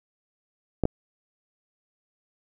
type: clicks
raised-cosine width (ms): 2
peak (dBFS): -9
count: 2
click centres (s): 0.837 / 0.854
effects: none